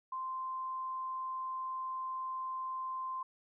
sine tone, 1042 Hz, C6, 7 cents flat, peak -36 dBFS, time 0.12-3.23 s, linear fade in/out 5 ms, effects none

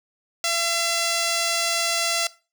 5% pulse tone, 677 Hz, E5, 46 cents sharp, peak -10 dBFS, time 0.44-2.27 s, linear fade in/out 2 ms, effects noise-tail reverb RT60 0.3 s tail -18 dB re dry

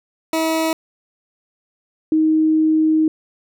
20% pulse / sine tone pair in turn, 321.8 / 314.1 Hz, E4 / D#4, -42 / +16 cents, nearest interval unison, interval 42 cents, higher first, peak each -12 dBFS, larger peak neither, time 0.33-0.73 / 2.12-3.08 s, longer second, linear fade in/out 2 ms, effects none

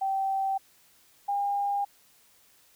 sine tone pair in turn, 776 / 806.1 Hz, G5 / G5, -18 / +48 cents, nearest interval minor second, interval 66 cents, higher second, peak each -25 dBFS, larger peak neither, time 0.01-0.58 / 1.28-1.85 s, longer neither, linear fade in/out 10 ms, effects white hiss -61 dBFS RMS until 2.75 s

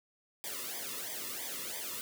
white noise with flanger, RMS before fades -40 dBFS, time 0.44-2.01 s, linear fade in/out 0 ms, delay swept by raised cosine 0.72 to 1.32 ms, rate 3 Hz, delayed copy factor -1, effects none

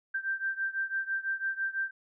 sine beating tone pair, 1568 / 1574 Hz, G6 / G6, 0 / +7 cents, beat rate 6 Hz, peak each -32 / -34 dBFS, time 0.14-1.91 s, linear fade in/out 10 ms, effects none

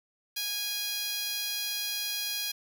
10% pulse tone with high-pass filter, 823 Hz, G#5, 16 cents flat, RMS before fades -33 dBFS, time 0.36-2.52 s, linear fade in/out 10 ms, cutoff 3500 Hz, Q 0.61, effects 9-bit

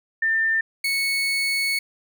sine / 30% pulse tone pair in turn, 1795 / 2209 Hz, A6 / C#7, +34 / -7 cents, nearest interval major third, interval 359 cents, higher second, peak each -18 dBFS, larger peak neither, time 0.22-0.61 / 0.84-1.79 s, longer second, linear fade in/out 5 ms, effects none

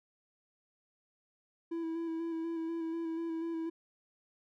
triangle tone with vibrato, 329.6 Hz, E4, in tune, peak -32 dBFS, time 1.71-3.7 s, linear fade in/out 10 ms, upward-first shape square, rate 4.1 Hz, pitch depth 20 cents each way, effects none

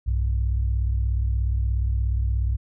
sine tone pair together, 61.92 / 98.8 Hz, B1 / G2, +5 / +14 cents, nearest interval minor sixth, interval 809 cents, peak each -20 / -26 dBFS, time 0.06-2.57 s, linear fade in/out 20 ms, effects tanh soft clip ceiling -13 dBFS

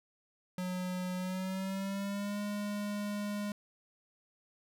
square tone with pitch glide, 182.4 to 205.9 Hz, F#3 to G#3, -24 to -15 cents, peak -35 dBFS, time 0.58-3.52 s, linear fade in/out 2 ms, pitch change +209 cents, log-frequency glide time 1.16-2.4 s, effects none

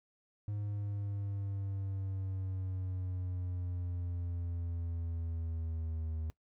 triangle exponential sweep, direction down, 103.83 to 79 Hz, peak -33 dBFS, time 0.48-6.3 s, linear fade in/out 0 ms, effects noise-tail reverb RT60 0.1 s tail -20 dB re dry

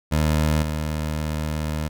20% pulse tone with level steps, 77 Hz, D#2, 17 cents flat, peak -13 / -19 dBFS, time 0.11-1.89 s, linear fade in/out 20 ms, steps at 0.62 s, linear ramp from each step 10 ms, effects none

